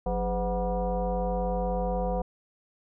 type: tone with frequency modulation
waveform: sine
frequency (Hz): 277.2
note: C#4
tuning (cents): 0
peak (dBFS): -25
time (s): 0.06-2.22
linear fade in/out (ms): 5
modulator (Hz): 229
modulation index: 2.3
effects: none